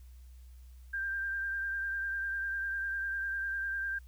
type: tone with vibrato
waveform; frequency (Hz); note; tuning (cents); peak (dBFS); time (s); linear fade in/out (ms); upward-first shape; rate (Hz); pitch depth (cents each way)
sine; 1585; G6; +19; -32; 0.93-3.99; 10; triangle; 10; 29
effects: added 62 Hz sine -49 dBFS peak until 4.07 s + white hiss -69 dBFS RMS until 4.07 s